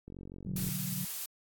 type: click train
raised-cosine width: 3 ms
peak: -33 dBFS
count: 29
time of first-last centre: 0.08-0.689 s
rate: 46 Hz
type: chord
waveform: sine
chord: B minor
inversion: none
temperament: equal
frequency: 123.47 / 146.83 / 185 Hz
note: B2 / D3 / F#3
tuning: 0 / 0 / 0 cents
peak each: -42 / -39 / -37 dBFS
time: 0.46-1.05 s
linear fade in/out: 5 ms
type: noise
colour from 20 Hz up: blue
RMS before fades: -38 dBFS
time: 0.56-1.26 s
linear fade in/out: 5 ms
effects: AAC 64 kbps